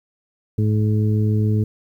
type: harmonic tone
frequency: 106.9 Hz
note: A2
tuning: 49 cents flat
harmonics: 1 / 2 / 3 / 4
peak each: -16 / -23 / -29 / -29 dBFS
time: 0.58-1.64 s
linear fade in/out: 5 ms
effects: 9-bit